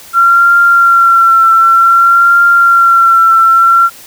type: tone with vibrato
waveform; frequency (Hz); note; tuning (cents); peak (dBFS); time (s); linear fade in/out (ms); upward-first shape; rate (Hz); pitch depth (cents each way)
sine; 1367; F6; -37; -3; 0.13-3.9; 50; triangle; 0.54; 32
effects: white hiss -34 dBFS RMS until 4.06 s